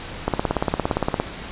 click train, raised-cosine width 1 ms, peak -5 dBFS, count 17, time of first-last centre 0.28-1.2 s, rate 17.4 Hz, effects pink hiss -34 dBFS RMS until 1.51 s + resampled to 8000 Hz

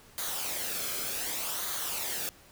white noise with flanger, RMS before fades -34 dBFS, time 0.18-2.29 s, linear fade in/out 0 ms, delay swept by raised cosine 0.37 to 1.1 ms, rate 0.66 Hz, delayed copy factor -0.55, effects pink hiss -56 dBFS RMS until 2.51 s

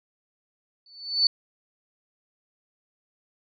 sine tone with exponential growth, 4491 Hz, C#8, 22 cents sharp, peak -14 dBFS, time 0.86-1.27 s, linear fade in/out 2 ms, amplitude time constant 89 ms, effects none

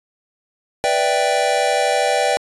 square chord, E minor seventh, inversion second, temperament equal, 493.9 / 587.3 / 659.3 / 784 Hz, B4 / D5 / E5 / G5, 0 / 0 / 0 / 0 cents, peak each -23 / -21 / -24 / -20 dBFS, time 0.84-2.37 s, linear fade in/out 0 ms, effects resampled to 24000 Hz

